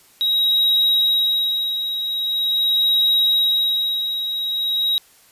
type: tone with tremolo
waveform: triangle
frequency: 3821 Hz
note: A#7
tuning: 42 cents sharp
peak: -12 dBFS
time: 0.21-4.98 s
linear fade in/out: 0 ms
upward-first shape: sine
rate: 0.43 Hz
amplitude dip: 60%
effects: white hiss -52 dBFS RMS until 5.31 s + resampled to 32000 Hz